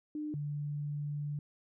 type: tone pair in turn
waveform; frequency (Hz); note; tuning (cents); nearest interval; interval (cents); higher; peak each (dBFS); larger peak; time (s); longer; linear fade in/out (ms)
sine; 301.7 / 146.47; D4 / D3; +47 / -4; octave + minor second; 1251; first; -35 / -34; second; 0.15-0.34 / 0.34-1.39; second; 2
effects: none